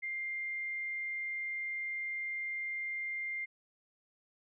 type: tone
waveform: sine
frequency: 2100 Hz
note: C7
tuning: 6 cents sharp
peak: -35 dBFS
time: 0.02-3.46 s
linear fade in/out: 20 ms
effects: none